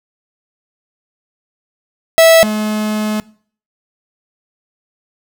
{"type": "tone pair in turn", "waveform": "45% pulse", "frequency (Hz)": [654, 213.5], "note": ["E5", "G#3"], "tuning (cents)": [-14, 48], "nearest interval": "octave + perfect fifth", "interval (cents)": 1938, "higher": "first", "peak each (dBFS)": [-4, -15], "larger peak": "first", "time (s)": [[2.18, 2.43], [2.43, 3.2]], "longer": "second", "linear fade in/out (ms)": 0, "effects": ["noise-tail reverb RT60 0.5 s tail -22 dB re dry"]}